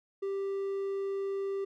triangle tone, 392.8 Hz, G4, 4 cents sharp, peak -29 dBFS, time 0.22-1.65 s, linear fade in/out 10 ms, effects none

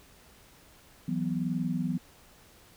sine chord, E suspended second, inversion none, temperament just, 164.81 / 185.42 / 247.2 Hz, E3 / F#3 / B3, 0 / +4 / +2 cents, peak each -32 dBFS, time 1.08-1.98 s, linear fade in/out 5 ms, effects pink hiss -57 dBFS RMS until 2.76 s

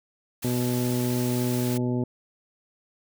white noise, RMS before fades -36 dBFS, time 0.42-1.78 s, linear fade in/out 10 ms
harmonic tone, 123.47 Hz, B2, in tune, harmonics 1 / 2 / 3 / 4 / 5 / 7, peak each -27 / -26 / -31 / -38 / -39 / -42 dBFS, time 0.44-2.04 s, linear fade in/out 5 ms
effects none

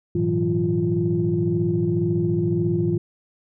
sine tone cluster, 104.6 / 118.9 / 161.8 / 183.7 / 347.1 Hz, G#2 / A#2 / E3 / F#3 / F4, +13 / +35 / -32 / -12 / -11 cents, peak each -26 / -28 / -23 / -28 / -22 dBFS, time 0.15-2.98 s, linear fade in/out 5 ms, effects tanh soft clip ceiling -9 dBFS

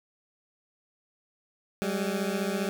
20% pulse beating tone pair, 191.4 / 206.4 Hz, G3 / G#3, -41 / -10 cents, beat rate 15 Hz, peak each -25 / -26 dBFS, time 1.82-2.69 s, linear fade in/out 0 ms, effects none

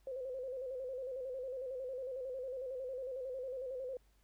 sine tone with vibrato, 517 Hz, C5, 21 cents flat, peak -39 dBFS, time 0.07-3.97 s, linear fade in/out 2 ms, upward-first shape square, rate 11 Hz, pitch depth 59 cents each way, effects added 50 Hz sine -67 dBFS peak until 4.23 s + pink hiss -75 dBFS RMS until 4.23 s

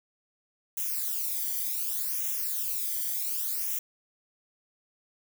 violet noise with flanger, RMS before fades -31 dBFS, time 0.77-3.79 s, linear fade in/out 5 ms, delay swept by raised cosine 0.22 to 0.76 ms, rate 0.67 Hz, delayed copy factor -0.95, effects none

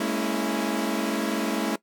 sawtooth chord, A# half-diminished seventh, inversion third, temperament equal with one note detuned, 207.7 / 227.9 / 277.2 / 329.6 Hz, G#3 / A#3 / C#4 / E4, 0 / -39 / 0 / 0 cents, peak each -26 dBFS, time 0-1.76 s, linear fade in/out 5 ms, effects noise-tail reverb RT60 0.1 s tail -19 dB re dry

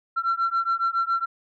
sine beating tone pair, 1353 / 1360.2 Hz, E6 / F6, +45 / -46 cents, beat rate 7.2 Hz, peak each -23 dBFS, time 0.16-1.26 s, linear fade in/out 20 ms, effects tanh soft clip ceiling -17 dBFS

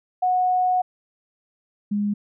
sine tone pair in turn, 733 / 205.7 Hz, F#5 / G#3, -16 / -16 cents, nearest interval octave + minor seventh, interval 2200 cents, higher first, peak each -17 / -20 dBFS, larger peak first, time 0.22-0.82 / 1.91-2.14 s, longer first, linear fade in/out 10 ms, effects none

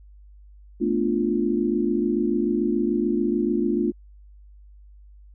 sine chord, B half-diminished seventh, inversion third, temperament equal, 220 / 246.9 / 293.7 / 349.2 Hz, A3 / B3 / D4 / F4, 0 / 0 / 0 / 0 cents, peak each -25 / -27 / -26 / -24 dBFS, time 0.8-3.92 s, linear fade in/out 20 ms, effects added 50 Hz sine -45 dBFS peak until 5.34 s

